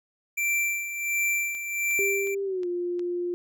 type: tone with tremolo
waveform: square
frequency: 2349 Hz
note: D7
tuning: in tune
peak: -23 dBFS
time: 0.37-2.35 s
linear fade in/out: 10 ms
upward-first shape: sine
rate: 1.4 Hz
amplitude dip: 65%
type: click train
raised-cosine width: 0.2 ms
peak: -30 dBFS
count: 5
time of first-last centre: 1.55-2.994 s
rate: 2.77 Hz
type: tone with pitch glide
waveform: sine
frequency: 395.2 to 352.1 Hz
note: G4 to F4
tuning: +14 to +14 cents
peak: -26 dBFS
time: 1.99-3.34 s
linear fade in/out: 0 ms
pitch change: -200 cents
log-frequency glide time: 2.44-2.67 s
effects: none